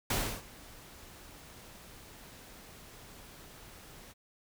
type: noise with ADSR envelope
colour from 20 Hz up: pink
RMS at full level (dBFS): -30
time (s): 0.1-4.14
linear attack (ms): 5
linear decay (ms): 310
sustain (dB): -22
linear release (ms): 30
effects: none